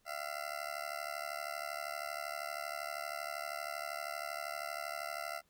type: tone with amplitude modulation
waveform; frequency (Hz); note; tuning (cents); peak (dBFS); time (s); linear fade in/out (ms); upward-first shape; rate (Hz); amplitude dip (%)
20% pulse; 680; F5; -46; -30; 0.05-5.42; 50; sine; 72.7; 95
effects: pink hiss -74 dBFS RMS until 5.49 s